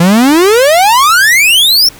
45% pulse exponential sweep, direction up, 164.81 to 5588 Hz, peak -4 dBFS, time 0-1.89 s, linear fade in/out 5 ms, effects pink hiss -35 dBFS RMS until 1.99 s

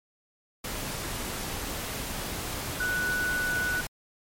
sine tone in noise, 1480 Hz, F#6, in tune, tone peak -26 dBFS, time 2.8-3.81 s, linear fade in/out 5 ms, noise pink, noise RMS -34 dBFS, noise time 0.64-3.87 s, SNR +5 dB, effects MP3 64 kbps

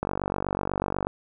click train, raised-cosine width 1 ms, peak -12 dBFS, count 51, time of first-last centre 0.03-1.07 s, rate 48.1 Hz, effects none

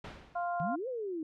pink noise with exponential decay, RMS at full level -41 dBFS, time 0.04-0.64 s, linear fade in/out 5 ms, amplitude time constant 130 ms
harmonic tone, 349.2 Hz, F4, in tune, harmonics 2 / 3 / 4, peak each -32 / -40 / -41 dBFS, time 0.35-0.76 s, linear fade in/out 10 ms
sine exponential two-way sweep, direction up then down, 148.1 to 534 to 305.7 Hz, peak -34 dBFS, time 0.6-1.23 s, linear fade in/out 2 ms, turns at 0.88 s
click, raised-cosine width 0.2 ms, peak -40 dBFS, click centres 0.6 s
effects low-pass 3000 Hz 12 dB/octave

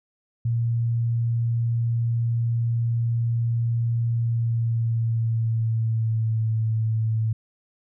sine tone with pitch glide, 116.7 to 111.11 Hz, A#2 to A2, +2 to +17 cents, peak -20 dBFS, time 0.45-7.33 s, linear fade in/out 5 ms, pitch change -85 cents, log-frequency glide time 4.11-6.48 s, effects none

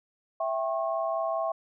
sine chord, C# diminished, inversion first, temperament equal with one note detuned, 659.3 / 784 / 1086.5 Hz, E5 / G5 / C#6, 0 / 0 / -35 cents, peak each -28 / -34 / -33 dBFS, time 0.4-1.52 s, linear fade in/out 5 ms, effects none

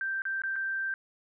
sine tone with dropouts, 1568 Hz, G6, in tune, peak -29 dBFS, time 0.01-0.94 s, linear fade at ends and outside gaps 1 ms, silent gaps 0.22-0.253 / 0.419-0.436 / 0.558-0.562 s, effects none

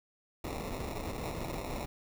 pink noise with sample-and-hold, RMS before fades -38 dBFS, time 0.44-1.86 s, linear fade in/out 5 ms, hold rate 1575 Hz, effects none

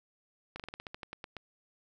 slowing click train, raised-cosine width 0.3 ms, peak -25 dBFS, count 12, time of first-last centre 0.56-1.367 s, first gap 37 ms, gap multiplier 1.13, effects none

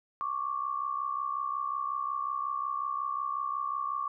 sine tone pair together, 1101.5 / 1167 Hz, C#6 / D6, -11 / -11 cents, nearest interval minor second, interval 100 cents, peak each -33 / -33 dBFS, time 0.21-4.08 s, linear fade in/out 0 ms, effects none

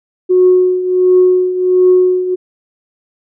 sine tone with tremolo, 366.1 Hz, F#4, 18 cents flat, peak -3 dBFS, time 0.29-2.36 s, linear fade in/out 20 ms, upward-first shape triangle, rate 1.4 Hz, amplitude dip 75%, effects tanh soft clip ceiling 0 dBFS

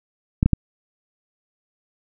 clicks, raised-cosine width 5 ms, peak -3 dBFS, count 3, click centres 0.429 / 0.46 / 0.533 s, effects none

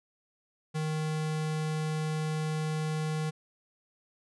square tone, 155.56 Hz, D#3, in tune, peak -30 dBFS, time 0.74-3.31 s, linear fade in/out 20 ms, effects resampled to 24000 Hz

